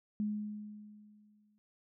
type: tone with exponential decay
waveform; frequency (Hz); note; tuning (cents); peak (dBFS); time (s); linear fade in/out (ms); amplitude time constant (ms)
sine; 210; G#3; +19; -30; 0.2-1.58; 0; 300
effects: none